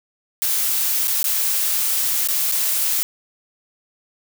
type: noise with dropouts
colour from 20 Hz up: blue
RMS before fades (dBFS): -20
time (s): 0.42-3.03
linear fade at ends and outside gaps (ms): 0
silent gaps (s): 1.073-1.08 / 1.229-1.242 / 2.274-2.286 / 2.515-2.521
effects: none